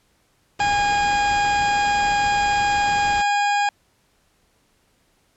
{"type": "low-pass noise", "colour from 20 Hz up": "pink", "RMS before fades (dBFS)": -33, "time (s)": [0.59, 3.22], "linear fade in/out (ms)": 5, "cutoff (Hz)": 7500, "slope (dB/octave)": 96}
{"type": "harmonic tone", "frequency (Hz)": 818, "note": "G#5", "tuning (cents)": -26, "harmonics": [1, 2, 3, 4, 5, 6, 8, 9], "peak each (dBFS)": [-18, -25, -28, -33, -41, -35, -47, -38], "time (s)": [0.6, 3.69], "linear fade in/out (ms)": 2}
{"effects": ["pink hiss -63 dBFS RMS until 5.36 s", "low-pass 12000 Hz 12 dB/octave"]}